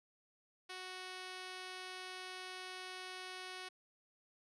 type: tone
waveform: 5% pulse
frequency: 370 Hz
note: F#4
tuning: in tune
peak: -34 dBFS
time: 0.69-3.69 s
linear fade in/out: 10 ms
effects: resampled to 22050 Hz